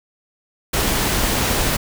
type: noise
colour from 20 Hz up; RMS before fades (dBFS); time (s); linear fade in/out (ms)
pink; -19; 0.73-1.77; 10
effects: none